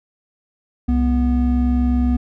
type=tone pair together; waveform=triangle; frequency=65.69 / 244.6 Hz; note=C2 / B3; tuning=+7 / -16 cents; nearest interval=octave + major seventh; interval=2277 cents; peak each=-15 dBFS; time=0.88-2.17 s; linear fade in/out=10 ms; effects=none